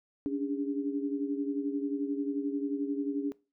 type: tone cluster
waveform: sine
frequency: 282.3 / 293.6 / 406.4 Hz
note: C#4 / D4 / G#4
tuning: +32 / 0 / -38 cents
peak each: -31 / -35 / -39 dBFS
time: 0.26-3.32 s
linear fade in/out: 0 ms
effects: noise-tail reverb RT60 0.3 s tail -21 dB re dry